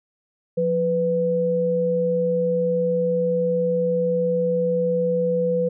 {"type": "tone pair together", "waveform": "sine", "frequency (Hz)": [175.5, 496.9], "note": ["F3", "B4"], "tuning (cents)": [9, 11], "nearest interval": "octave + tritone", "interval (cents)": 1802, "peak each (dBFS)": [-25, -19], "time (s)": [0.57, 5.69], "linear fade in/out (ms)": 10, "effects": []}